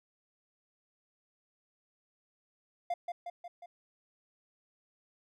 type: tone with echo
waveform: triangle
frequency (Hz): 698.5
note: F5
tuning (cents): 0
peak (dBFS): -28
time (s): 2.9-2.94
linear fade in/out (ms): 5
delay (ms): 180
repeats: 4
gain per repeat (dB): -4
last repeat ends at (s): 3.66
effects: none